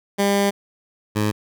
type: tone pair in turn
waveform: 15% pulse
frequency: 200 / 105.95 Hz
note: G3 / G#2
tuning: +35 / +35 cents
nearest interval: major seventh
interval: 1100 cents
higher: first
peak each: -10 / -12 dBFS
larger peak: first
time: 0.18-0.51 / 1.15-1.32 s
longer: first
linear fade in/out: 20 ms
effects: none